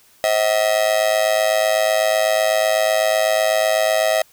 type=tone with amplitude modulation; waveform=45% pulse; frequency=640 Hz; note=D#5; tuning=49 cents sharp; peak=-11 dBFS; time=0.24-4.22 s; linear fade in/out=0 ms; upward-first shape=sine; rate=108 Hz; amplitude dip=90%; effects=white hiss -53 dBFS RMS until 4.32 s